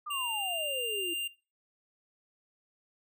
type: exponential sweep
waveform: sine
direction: down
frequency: 1235 to 329.6 Hz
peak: -36 dBFS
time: 0.06-1.14 s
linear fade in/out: 10 ms
type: tone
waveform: square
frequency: 2794 Hz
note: F7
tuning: in tune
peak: -33 dBFS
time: 0.1-1.28 s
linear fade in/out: 10 ms
effects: noise-tail reverb RT60 0.3 s tail -18 dB re dry